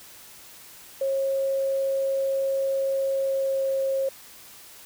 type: tone with pitch glide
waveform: sine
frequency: 542 to 538.9 Hz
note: C#5 to C#5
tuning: -39 to -49 cents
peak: -22 dBFS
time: 1.01-4.09 s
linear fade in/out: 5 ms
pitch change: -10 cents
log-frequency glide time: 3.1-3.66 s
effects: white hiss -47 dBFS RMS until 4.85 s